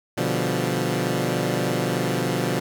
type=chord; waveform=15% pulse; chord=G dominant seventh; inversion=first; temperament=equal; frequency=123.47 / 146.83 / 174.61 / 196 Hz; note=B2 / D3 / F3 / G3; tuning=0 / 0 / 0 / 0 cents; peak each=-20 / -21 / -20 / -25 dBFS; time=0.17-2.6 s; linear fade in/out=10 ms; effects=none